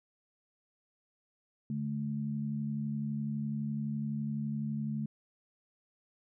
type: tone pair together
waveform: sine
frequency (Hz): 144.2 / 216.1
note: D3 / A3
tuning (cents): -31 / -31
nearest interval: perfect fifth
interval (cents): 700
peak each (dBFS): -36 / -34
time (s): 1.7-5.06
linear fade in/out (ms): 2
effects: none